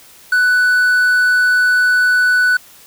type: tone with quantisation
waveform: triangle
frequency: 1488 Hz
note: F#6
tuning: 9 cents sharp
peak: -8 dBFS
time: 0.32-2.57 s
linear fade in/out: 5 ms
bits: 6
effects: white hiss -43 dBFS RMS until 2.86 s